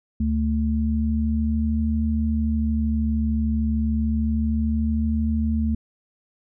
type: tone pair together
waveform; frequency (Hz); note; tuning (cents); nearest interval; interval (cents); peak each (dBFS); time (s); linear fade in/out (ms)
sine; 74 / 221.7; D2 / A3; +14 / +13; octave + perfect fifth; 1899; -22; 0.2-5.75; 5
effects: none